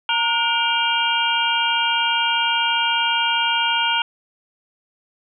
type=tone cluster; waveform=sine; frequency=925 / 1440 / 2345 / 2823 / 3193 Hz; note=A#5 / F#6 / D7 / F7 / G7; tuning=-14 / -47 / -3 / +18 / +31 cents; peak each=-22 / -24 / -26 / -22 / -24 dBFS; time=0.09-4.02 s; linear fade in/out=2 ms; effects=none